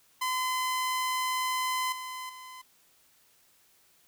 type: tone with level steps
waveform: sawtooth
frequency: 1022 Hz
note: C6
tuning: 41 cents flat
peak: -24 / -33 / -40 dBFS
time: 0.21-2.62 s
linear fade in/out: 10 ms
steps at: 1.92 / 2.29 s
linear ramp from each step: 5 ms
effects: white hiss -64 dBFS RMS until 4.07 s